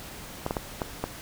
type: clicks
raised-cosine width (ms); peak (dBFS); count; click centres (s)
1; -13; 5; 0.464 / 0.509 / 0.568 / 0.818 / 1.04
effects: pink hiss -42 dBFS RMS until 1.21 s